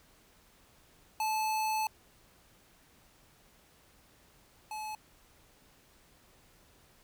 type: tone pair in turn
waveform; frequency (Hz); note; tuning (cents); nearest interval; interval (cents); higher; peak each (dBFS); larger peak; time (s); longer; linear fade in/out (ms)
square; 869 / 859; A5 / A5; -22 / -42; unison; 20; first; -30 / -38; first; 1.2-1.87 / 4.71-4.95; first; 2
effects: pink hiss -63 dBFS RMS until 7.03 s